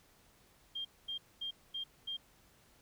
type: tone bursts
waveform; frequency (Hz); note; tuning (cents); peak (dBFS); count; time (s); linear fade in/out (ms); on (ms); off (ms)
sine; 3200; G7; +35; -37; 5; 0.75-2.17; 10; 100; 230
effects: pink hiss -66 dBFS RMS until 2.81 s